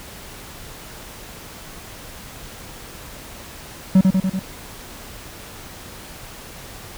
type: tone with echo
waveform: triangle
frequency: 188.9 Hz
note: F#3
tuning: 36 cents sharp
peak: -6 dBFS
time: 3.95-4.01 s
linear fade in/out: 5 ms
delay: 96 ms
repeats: 4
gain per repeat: -3 dB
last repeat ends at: 4.394 s
effects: pink hiss -38 dBFS RMS until 6.97 s